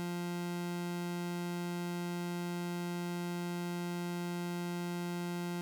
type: tone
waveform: 30% pulse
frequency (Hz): 174.61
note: F3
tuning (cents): 0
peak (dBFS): -33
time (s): 0-5.61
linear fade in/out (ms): 0
effects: none